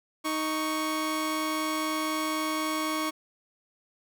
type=tone pair together; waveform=sawtooth; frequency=311.3 / 1111.5 Hz; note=D#4 / C#6; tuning=+1 / +4 cents; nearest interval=octave + minor seventh; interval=2203 cents; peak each=-26 / -27 dBFS; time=0.24-3.11 s; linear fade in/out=20 ms; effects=none